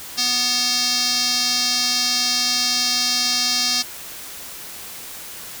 square tone with band-pass filter, 246.9 Hz, B3, in tune, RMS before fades -20 dBFS, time 0.17-3.83 s, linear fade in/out 20 ms, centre 5000 Hz, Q 3.8, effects white hiss -35 dBFS RMS until 5.6 s

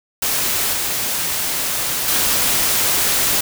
white noise with level steps, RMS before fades -19 / -21 / -17 dBFS, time 0.22-3.41 s, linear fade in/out 5 ms, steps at 0.73 / 2.08 s, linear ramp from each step 2 ms, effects none

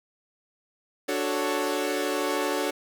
sawtooth chord, D major seventh, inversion none, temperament equal, 293.7 / 370 / 440 / 554.4 Hz, D4 / F#4 / A4 / C#5, 0 / 0 / 0 / 0 cents, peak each -27 dBFS, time 1.08-2.71 s, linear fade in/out 10 ms, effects none

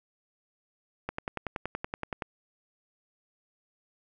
click train, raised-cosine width 0.5 ms, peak -17 dBFS, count 13, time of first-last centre 1.09-2.222 s, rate 10.6 Hz, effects none

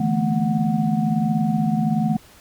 sine tone cluster, 148.3 / 164.4 / 216.8 / 238.1 / 737 Hz, D3 / E3 / A3 / A#3 / F#5, +17 / -4 / -25 / +37 / -7 cents, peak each -27 / -23 / -20 / -28 / -28 dBFS, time 0-2.17 s, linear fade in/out 5 ms, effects pink hiss -49 dBFS RMS until 2.4 s

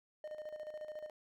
triangle tone with tremolo, 611 Hz, D#5, 32 cents flat, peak -39 dBFS, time 0.24-1.1 s, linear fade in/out 2 ms, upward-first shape square, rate 14 Hz, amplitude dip 60%, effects none

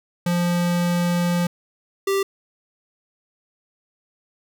square tone pair in turn, 174.61 / 392 Hz, F3 / G4, 0 / 0 cents, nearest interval octave + major second, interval 1400 cents, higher second, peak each -19 dBFS, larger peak neither, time 0.26-1.47 / 2.07-2.23 s, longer first, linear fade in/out 5 ms, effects none

